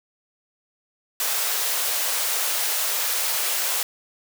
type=high-pass noise; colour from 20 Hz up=white; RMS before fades=-24 dBFS; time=1.2-3.83 s; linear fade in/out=2 ms; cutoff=460 Hz; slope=24 dB/octave; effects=none